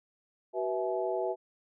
sine tone cluster, 377.5 / 488.7 / 654 / 851 Hz, F#4 / B4 / E5 / G#5, +35 / -18 / -14 / +42 cents, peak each -33 / -35 / -33 / -38 dBFS, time 0.53-1.36 s, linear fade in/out 50 ms, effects none

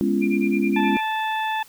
sine chord, C# dominant seventh, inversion second, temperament equal with one note detuned, 207.7 / 246.9 / 277.2 / 341.6 Hz, G#3 / B3 / C#4 / E#4, 0 / 0 / 0 / -38 cents, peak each -22 / -27 / -23 / -24 dBFS, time 0.01-0.97 s, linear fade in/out 0 ms
sine tone with tremolo, 2390 Hz, D7, 30 cents sharp, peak -26 dBFS, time 0.21-1.03 s, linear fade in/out 20 ms, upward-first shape sine, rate 9.5 Hz, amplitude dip 100%
harmonic tone, 875 Hz, A5, 10 cents flat, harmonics 1 / 2 / 3 / 4, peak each -23 / -29 / -33 / -35 dBFS, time 0.76-1.63 s, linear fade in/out 5 ms
effects white hiss -50 dBFS RMS until 1.68 s

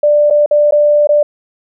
sine tone with dropouts, 591 Hz, D5, 11 cents sharp, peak -6 dBFS, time 0.03-1.23 s, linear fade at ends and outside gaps 5 ms, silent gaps 0.301-0.307 / 0.461-0.51 / 0.71-0.722 / 1.072-1.09 s, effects none

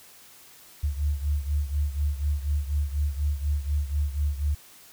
sine beating tone pair, 71.8 / 75.9 Hz, D2 / D#2, -39 / -42 cents, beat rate 4.1 Hz, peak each -25 / -29 dBFS, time 0.83-4.55 s, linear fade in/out 10 ms, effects white hiss -51 dBFS RMS until 4.92 s

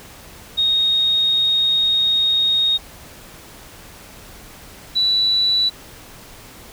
sine tone pair in turn, 3729 / 3951 Hz, A#7 / B7, 0 / 0 cents, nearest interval minor second, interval 100 cents, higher second, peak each -14 dBFS, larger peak neither, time 0.57-2.78 / 4.95-5.7 s, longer first, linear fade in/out 20 ms, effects pink hiss -41 dBFS RMS until 6.72 s

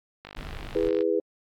click train, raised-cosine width 0.3 ms, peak -24 dBFS, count 39, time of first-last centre 0.25-1.008 s, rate 50.1 Hz
brown noise, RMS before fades -38 dBFS, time 0.36-0.89 s, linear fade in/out 10 ms
sine chord, E major, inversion none, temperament just, 329.6 / 412 / 494.4 Hz, E4 / G#4 / B4, 0 / -14 / +2 cents, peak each -28 / -25 / -26 dBFS, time 0.75-1.2 s, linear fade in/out 5 ms
effects AAC 64 kbps

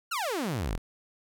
sawtooth exponential sweep, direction down, 1472 to 35.62 Hz, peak -25 dBFS, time 0.11-0.78 s, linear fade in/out 10 ms, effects none

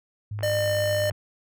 sine tone with pitch glide, 104.5 to 102.53 Hz, G#2 to G#2, +11 to -22 cents, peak -29 dBFS, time 0.31-1.12 s, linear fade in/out 5 ms, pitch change -33 cents, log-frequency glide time 0.6-0.68 s
click train, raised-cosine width 0.5 ms, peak -25 dBFS, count 41, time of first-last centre 0.39-1.109 s, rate 55.6 Hz
square tone, 603 Hz, D5, 46 cents sharp, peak -23 dBFS, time 0.43-1.1 s, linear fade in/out 2 ms
effects none

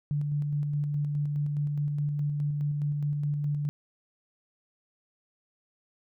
sine tone with tremolo, 146.3 Hz, D3, 6 cents flat, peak -25 dBFS, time 0.11-3.69 s, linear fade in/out 0 ms, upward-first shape square, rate 4.8 Hz, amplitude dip 25%, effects none

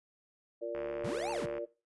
sine chord, Bb major, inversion second, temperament just, 349.6 / 466.2 / 582.7 Hz, F4 / Bb4 / D5, +2 / 0 / -14 cents, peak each -41 / -40 / -37 dBFS, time 0.61-1.66 s, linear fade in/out 20 ms
click train, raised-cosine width 0.5 ms, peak -30 dBFS, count 62, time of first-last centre 0.75-1.581 s, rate 73.4 Hz
square linear two-way sweep, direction up then down, 78.3 to 932.3 to 78.3 Hz, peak -37 dBFS, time 1.04-1.46 s, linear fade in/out 5 ms, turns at 1.31 s
effects noise-tail reverb RT60 0.3 s tail -18 dB re dry + resampled to 24000 Hz

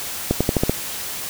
accelerating click train, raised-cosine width 2 ms, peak -3 dBFS, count 6, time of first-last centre 0.31-0.695 s, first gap 96 ms, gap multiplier 0.89, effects white hiss -29 dBFS RMS until 1.29 s

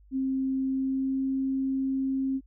sine tone with pitch glide, 265.3 to 267.1 Hz, C4 to C4, +24 to +36 cents, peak -25 dBFS, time 0.11-2.41 s, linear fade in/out 50 ms, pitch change +12 cents, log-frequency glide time 0.65-1.25 s, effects added 50 Hz sine -53 dBFS peak until 2.46 s

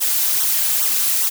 blue noise with flanger, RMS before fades -18 dBFS, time 0-1.3 s, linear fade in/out 20 ms, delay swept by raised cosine 0.41 to 4.71 ms, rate 2.4 Hz, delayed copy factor -0.8, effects none

